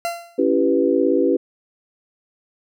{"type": "tone with exponential decay", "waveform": "40% pulse", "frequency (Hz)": 685, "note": "F5", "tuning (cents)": -34, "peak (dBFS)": -18, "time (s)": [0.05, 0.43], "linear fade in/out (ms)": 0, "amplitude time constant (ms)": 81}
{"type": "chord", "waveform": "sine", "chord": "C# half-diminished seventh", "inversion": "none", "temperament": "equal with one note detuned", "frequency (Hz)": [277.2, 333.8, 392, 493.9], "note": ["C#4", "E4", "G4", "B4"], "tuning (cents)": [0, 22, 0, 0], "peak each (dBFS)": -20, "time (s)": [0.38, 1.37], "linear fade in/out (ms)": 10}
{"effects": []}